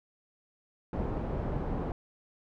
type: low-pass noise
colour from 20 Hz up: pink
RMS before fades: -33 dBFS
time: 0.93-1.92 s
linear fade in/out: 2 ms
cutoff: 680 Hz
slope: 12 dB/octave
effects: none